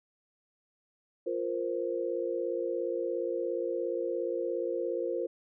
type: chord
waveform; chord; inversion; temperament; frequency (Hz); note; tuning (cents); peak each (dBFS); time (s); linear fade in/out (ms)
sine; F suspended fourth; none; equal; 349.2 / 466.2 / 523.3; F4 / Bb4 / C5; 0 / 0 / 0; -34; 1.26-5.27; 10
effects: none